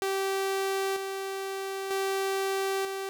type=tone with tremolo; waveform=sawtooth; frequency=388 Hz; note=G4; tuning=18 cents flat; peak=-23 dBFS; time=0.02-3.09 s; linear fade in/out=0 ms; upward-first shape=square; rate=0.53 Hz; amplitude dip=45%; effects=none